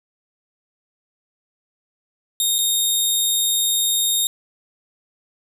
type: tone with dropouts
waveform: 15% pulse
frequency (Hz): 3700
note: A#7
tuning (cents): -14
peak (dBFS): -10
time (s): 2.4-4.27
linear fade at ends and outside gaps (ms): 1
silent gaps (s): 2.583-2.587
effects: none